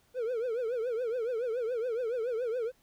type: tone with vibrato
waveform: triangle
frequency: 474 Hz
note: A#4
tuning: 29 cents sharp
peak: -27 dBFS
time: 0.14-2.72 s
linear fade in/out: 50 ms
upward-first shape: triangle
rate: 7.1 Hz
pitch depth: 170 cents each way
effects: tanh soft clip ceiling -23 dBFS + pink hiss -68 dBFS RMS until 2.82 s